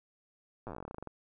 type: slowing click train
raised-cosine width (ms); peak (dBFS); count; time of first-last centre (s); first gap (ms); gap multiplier
1; -28; 19; 0.67-1.073; 8; 1.11
effects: none